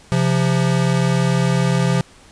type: tone pair together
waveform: square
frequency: 133 / 172.84 Hz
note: C3 / F3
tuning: +29 / -18 cents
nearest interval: perfect fourth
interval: 453 cents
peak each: -18 dBFS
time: 0.12-2.01 s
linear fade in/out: 0 ms
effects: pink hiss -47 dBFS RMS until 2.31 s + resampled to 22050 Hz